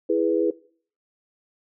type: chord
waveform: sine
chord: E major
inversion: none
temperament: equal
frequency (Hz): 329.6 / 415.3 / 493.9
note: E4 / G#4 / B4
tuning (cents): 0 / 0 / 0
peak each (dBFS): -23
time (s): 0.09-0.51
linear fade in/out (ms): 10
effects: noise-tail reverb RT60 0.5 s tail -21 dB re dry

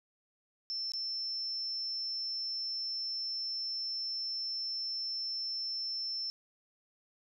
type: tone with dropouts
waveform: sine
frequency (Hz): 5340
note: E8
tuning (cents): +22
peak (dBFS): -34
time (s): 0.7-6.3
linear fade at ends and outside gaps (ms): 0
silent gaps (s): 0.919-0.936
effects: none

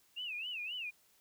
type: tone with vibrato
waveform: sine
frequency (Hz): 2700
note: E7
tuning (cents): +41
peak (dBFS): -38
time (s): 0.16-0.91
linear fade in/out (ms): 20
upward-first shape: sine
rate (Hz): 3.8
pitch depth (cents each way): 190
effects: white hiss -69 dBFS RMS until 1.2 s

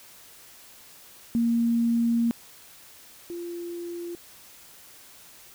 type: tone pair in turn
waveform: sine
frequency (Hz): 233.1 / 345.3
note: A#3 / F4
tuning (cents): 0 / -20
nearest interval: perfect fifth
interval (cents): 680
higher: second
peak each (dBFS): -20 / -32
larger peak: first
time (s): 1.35-2.31 / 3.3-4.15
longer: first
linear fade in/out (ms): 0
effects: white hiss -50 dBFS RMS until 5.54 s

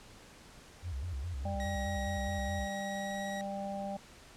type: tone with vibrato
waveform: sine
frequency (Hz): 76.5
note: D#2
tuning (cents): -29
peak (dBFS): -35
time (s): 0.82-2.68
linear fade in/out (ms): 50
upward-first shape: square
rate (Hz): 4.8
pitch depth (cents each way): 240
type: harmonic tone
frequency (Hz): 197.8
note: G3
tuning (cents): +16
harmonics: 1 / 3 / 4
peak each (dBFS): -40 / -40 / -40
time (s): 1.45-3.97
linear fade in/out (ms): 5
type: tone with pitch glide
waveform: sawtooth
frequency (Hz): 1900 to 1911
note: A#6 to A#6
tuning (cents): +33 to +43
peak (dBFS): -38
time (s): 1.6-3.41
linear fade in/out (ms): 0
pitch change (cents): +10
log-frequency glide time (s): 2.49-3.16
effects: pink hiss -55 dBFS RMS until 4.36 s + low-pass 9000 Hz 12 dB/octave

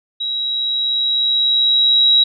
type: tone with level ramp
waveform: sine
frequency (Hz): 3859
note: B7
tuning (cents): -41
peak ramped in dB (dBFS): -19 to -8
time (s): 0.2-2.24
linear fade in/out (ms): 10
effects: none

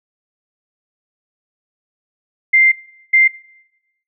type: tone bursts at uneven times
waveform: sine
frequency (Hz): 2093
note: C7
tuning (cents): 0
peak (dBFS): -7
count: 2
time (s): 2.53-2.72 / 3.13-3.28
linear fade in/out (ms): 10
effects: noise-tail reverb RT60 1.0 s tail -25 dB re dry

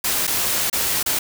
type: noise with dropouts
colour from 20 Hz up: white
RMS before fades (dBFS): -21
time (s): 0.04-1.19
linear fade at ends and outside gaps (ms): 5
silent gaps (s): 0.27-0.275 / 0.699-0.728 / 1.03-1.06
effects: none

